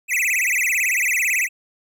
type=tone with vibrato; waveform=square; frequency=2271 Hz; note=C#7; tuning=41 cents sharp; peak=-18 dBFS; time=0.08-1.49 s; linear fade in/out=50 ms; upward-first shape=sine; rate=18 Hz; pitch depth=270 cents each way; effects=none